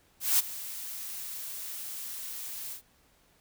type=noise with ADSR envelope; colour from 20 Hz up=blue; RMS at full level=-22 dBFS; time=0.2-2.82 s; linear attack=190 ms; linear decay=18 ms; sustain=-17 dB; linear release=100 ms; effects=pink hiss -65 dBFS RMS until 3.4 s